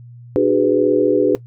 sine chord, G# half-diminished seventh, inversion second, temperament just, 299 / 373.8 / 415.3 / 498.4 Hz, D4 / F#4 / G#4 / B4, +31 / +18 / 0 / +16 cents, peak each -17 dBFS, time 0.36-1.35 s, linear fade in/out 0 ms, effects noise-tail reverb RT60 0.1 s tail -18 dB re dry + added 120 Hz sine -36 dBFS peak until 1.46 s

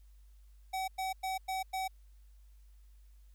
square tone bursts, 759 Hz, F#5, 44 cents sharp, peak -34 dBFS, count 5, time 0.73-1.88 s, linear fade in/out 10 ms, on 150 ms, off 100 ms, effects added 50 Hz sine -55 dBFS peak until 3.34 s + white hiss -75 dBFS RMS until 3.34 s

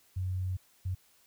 sine tone bursts at uneven times, 92.5 Hz, F#2, in tune, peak -30 dBFS, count 2, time 0.16-0.57 / 0.85-0.95 s, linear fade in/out 10 ms, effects white hiss -65 dBFS RMS until 1.26 s

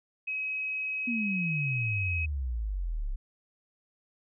sine tone, 2546 Hz, D#7, 39 cents sharp, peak -30 dBFS, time 0.27-2.26 s, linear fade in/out 10 ms
sine exponential sweep, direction down, 246.9 to 32.04 Hz, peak -29 dBFS, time 1.07-3.16 s, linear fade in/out 10 ms
effects none

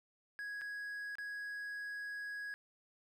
triangle tone with dropouts, 1661.2 Hz, G#6, in tune, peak -39 dBFS, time 0.39-2.54 s, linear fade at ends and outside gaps 0 ms, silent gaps 0.612-0.617 / 1.154-1.184 s, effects none

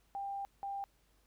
sine tone bursts at uneven times, 794 Hz, G5, 22 cents sharp, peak -37 dBFS, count 2, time 0.15-0.45 / 0.63-0.84 s, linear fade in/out 0 ms, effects added 50 Hz sine -70 dBFS peak until 1.26 s + pink hiss -73 dBFS RMS until 1.26 s

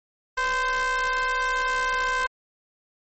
square ring-modulated tone, 264.2 Hz, C4, 17 cents sharp, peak -20 dBFS, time 0.37-2.27 s, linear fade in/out 10 ms, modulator 1290 Hz, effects MP3 32 kbps

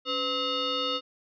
sine tone with frequency modulation, 2076 Hz, C7, 14 cents flat, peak -26 dBFS, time 0.05-1.01 s, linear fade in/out 50 ms, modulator 785 Hz, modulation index 2.6, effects none

